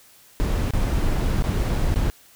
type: noise with dropouts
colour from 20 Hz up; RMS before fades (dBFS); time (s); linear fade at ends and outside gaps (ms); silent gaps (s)
brown; -21; 0.4-2.1; 0; 0.707-0.736 / 1.423-1.44 / 1.942-1.959
effects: white hiss -52 dBFS RMS until 2.35 s